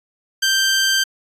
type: tone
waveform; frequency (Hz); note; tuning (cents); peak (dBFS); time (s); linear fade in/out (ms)
15% pulse; 1568; G6; 0; -8; 0.42-1.04; 10
effects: resampled to 32000 Hz